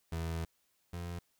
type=tone pair in turn; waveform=30% pulse; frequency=82.41 / 86.71 Hz; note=E2 / F2; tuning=0 / -12 cents; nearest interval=minor second; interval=88 cents; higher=second; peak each=-32 / -36 dBFS; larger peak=first; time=0.12-0.45 / 0.93-1.19 s; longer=first; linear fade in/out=5 ms; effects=white hiss -75 dBFS RMS until 1.39 s